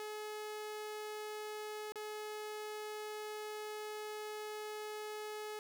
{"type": "tone with dropouts", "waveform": "sawtooth", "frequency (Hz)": 425.2, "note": "G#4", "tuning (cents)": 41, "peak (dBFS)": -38, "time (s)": [0, 5.59], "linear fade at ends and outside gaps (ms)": 1, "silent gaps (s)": [1.921, 1.957], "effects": []}